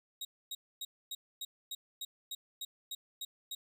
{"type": "tone bursts", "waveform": "sawtooth", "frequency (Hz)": 3800, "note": "A#7", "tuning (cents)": 33, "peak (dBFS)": -35, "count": 12, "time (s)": [0.21, 3.55], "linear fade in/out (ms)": 5, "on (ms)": 40, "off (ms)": 260, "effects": []}